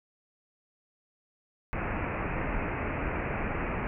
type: low-pass noise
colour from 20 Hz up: pink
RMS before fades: -32 dBFS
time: 1.73-3.87 s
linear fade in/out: 0 ms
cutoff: 2600 Hz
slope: 96 dB/octave
effects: none